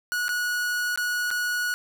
45% pulse tone with dropouts, 1461 Hz, F#6, 22 cents flat, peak -24 dBFS, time 0.12-1.74 s, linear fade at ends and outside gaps 0 ms, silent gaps 0.282-0.291 / 0.959-0.975 / 1.305-1.312 s, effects none

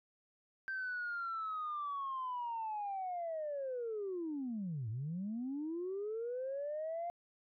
sine linear two-way sweep, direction down then up, 1568 to 103.83 to 701 Hz, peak -36 dBFS, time 0.68-7.1 s, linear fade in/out 0 ms, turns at 4.89 s, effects tanh soft clip ceiling -33 dBFS

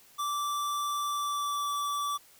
square tone with pitch glide, 1167 to 1156.3 Hz, D6 to D6, -11 to -27 cents, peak -30 dBFS, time 0.18-2.18 s, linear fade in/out 20 ms, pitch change -16 cents, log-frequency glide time 1.07-1.66 s, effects white hiss -58 dBFS RMS until 2.39 s

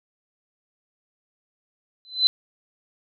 sine tone with exponential growth, 4036 Hz, B7, 37 cents sharp, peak -10 dBFS, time 2.05-2.27 s, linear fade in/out 0 ms, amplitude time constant 46 ms, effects none

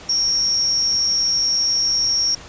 sine tone with amplitude modulation, 5570 Hz, F8, 5 cents flat, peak -12 dBFS, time 0.09-2.35 s, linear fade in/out 5 ms, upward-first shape sine, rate 212 Hz, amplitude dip 85%, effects pink hiss -39 dBFS RMS until 2.48 s + resampled to 16000 Hz

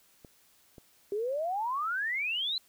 clicks, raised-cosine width 2 ms, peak -35 dBFS, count 2, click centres 0.248 / 0.782 s
sine exponential sweep, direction up, 392 to 4127 Hz, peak -29 dBFS, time 1.12-2.58 s, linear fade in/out 2 ms
effects white hiss -64 dBFS RMS until 2.68 s

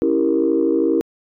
sine chord, C# diminished seventh, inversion none, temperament equal, 277.2 / 329.6 / 392 / 466.2 Hz, C#4 / E4 / G4 / Bb4, 0 / 0 / 0 / 0 cents, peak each -21 / -17 / -21 / -20 dBFS, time 0.02-1.01 s, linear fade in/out 0 ms, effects tanh soft clip ceiling -6 dBFS

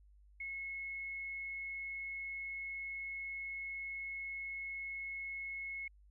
sine tone, 2181 Hz, C#7, 29 cents flat, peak -40 dBFS, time 0.4-5.88 s, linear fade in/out 5 ms, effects added 50 Hz sine -60 dBFS peak until 6.1 s

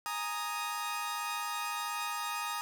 sawtooth chord, Ab suspended second, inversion none, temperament equal, 830.6 / 932.3 / 1244.5 Hz, Ab5 / Bb5 / Eb6, 0 / 0 / 0 cents, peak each -38 / -35 / -33 dBFS, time 0.06-2.61 s, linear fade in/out 0 ms, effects none

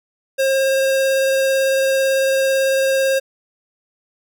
square tone with vibrato, 536 Hz, C5, 42 cents sharp, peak -15 dBFS, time 0.38-3.2 s, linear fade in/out 20 ms, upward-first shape sine, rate 18 Hz, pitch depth 9 cents each way, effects none

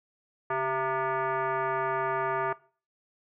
sine tone with frequency modulation, 138.59 Hz, C#3, in tune, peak -26 dBFS, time 0.5-2.53 s, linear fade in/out 5 ms, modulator 529 Hz, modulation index 2.7, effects noise-tail reverb RT60 0.4 s tail -20 dB re dry

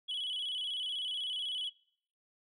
sine tone with vibrato, 3162 Hz, G7, 14 cents sharp, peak -32 dBFS, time 0.08-1.7 s, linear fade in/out 20 ms, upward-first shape square, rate 16 Hz, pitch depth 84 cents each way, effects noise-tail reverb RT60 0.6 s tail -24 dB re dry + tanh soft clip ceiling -32 dBFS

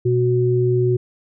sine tone pair together, 122.74 / 367.8 Hz, B2 / F#4, -10 / -10 cents, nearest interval octave + perfect fifth, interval 1900 cents, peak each -17 dBFS, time 0.05-0.97 s, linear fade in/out 10 ms, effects none

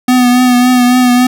square tone with vibrato, 248.6 Hz, B3, 12 cents sharp, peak -6 dBFS, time 0.08-1.27 s, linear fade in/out 5 ms, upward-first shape triangle, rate 3.6 Hz, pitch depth 34 cents each way, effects none

